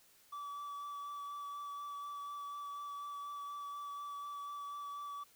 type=tone with vibrato; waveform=triangle; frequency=1151 Hz; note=D6; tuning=35 cents flat; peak=-40 dBFS; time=0.32-5.24 s; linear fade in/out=10 ms; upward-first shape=sine; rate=4.1 Hz; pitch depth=12 cents each way; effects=white hiss -66 dBFS RMS until 5.35 s